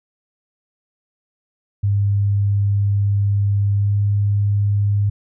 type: tone with pitch glide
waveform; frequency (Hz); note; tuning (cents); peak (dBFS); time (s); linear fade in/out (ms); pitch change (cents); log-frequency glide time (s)
sine; 100.9 to 101.9; G#2 to G#2; -49 to -32; -14; 1.83-5.1; 10; +17; 3.74-3.95
effects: none